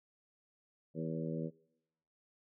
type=harmonic tone with a mistuned harmonic; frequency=81 Hz; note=E2; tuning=30 cents flat; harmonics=2 / 3 / 4 / 5 / 6 / 7; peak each=-39 / -42 / -44 / -46 / -45 / -47 dBFS; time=0.94-1.51 s; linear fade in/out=50 ms; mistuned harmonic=7; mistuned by=-18 cents; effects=noise-tail reverb RT60 0.8 s tail -22 dB re dry